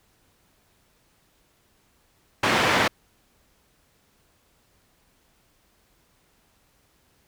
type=band-pass noise; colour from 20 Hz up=white; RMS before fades=-21 dBFS; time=2.43-2.88 s; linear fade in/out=5 ms; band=100 to 2100 Hz; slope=12 dB/octave; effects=pink hiss -64 dBFS RMS until 7.27 s